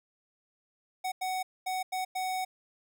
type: tone bursts at uneven times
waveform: square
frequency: 746 Hz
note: F#5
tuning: 14 cents sharp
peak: -31 dBFS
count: 5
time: 1.04-1.12 / 1.21-1.43 / 1.66-1.83 / 1.92-2.05 / 2.15-2.45 s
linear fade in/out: 10 ms
effects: none